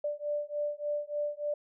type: beating tone pair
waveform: sine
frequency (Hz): 587.3 / 590.7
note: D5 / D5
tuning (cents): 0 / +10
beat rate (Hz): 3.4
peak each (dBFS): -34 / -34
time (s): 0.04-1.54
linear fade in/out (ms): 5
effects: none